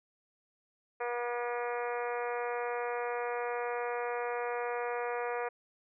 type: harmonic tone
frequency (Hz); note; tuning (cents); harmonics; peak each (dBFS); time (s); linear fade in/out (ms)
240.9; B3; -43; 2 / 3 / 4 / 5 / 6 / 7 / 8 / 9 / 10; -35 / -39 / -41 / -43 / -45 / -46 / -47 / -48 / -49; 1-5.49; 10
effects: none